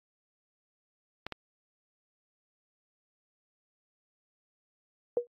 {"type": "clicks", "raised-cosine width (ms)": 0.3, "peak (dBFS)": -20, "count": 2, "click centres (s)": [1.266, 1.323]}
{"type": "tone with exponential decay", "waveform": "sine", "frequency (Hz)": 481.5, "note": "B4", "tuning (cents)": -44, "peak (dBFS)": -20, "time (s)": [5.17, 5.27], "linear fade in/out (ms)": 1, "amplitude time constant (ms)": 21}
{"effects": ["AAC 32 kbps"]}